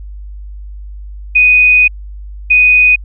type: tone pair in turn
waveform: sine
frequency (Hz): 2489 / 2489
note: D#7 / D#7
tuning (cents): 0 / 0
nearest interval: unison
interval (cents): 0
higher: neither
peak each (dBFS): -4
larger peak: neither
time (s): 1.35-1.88 / 2.5-2.96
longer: first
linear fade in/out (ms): 10
effects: added 50 Hz sine -25 dBFS peak until 3.04 s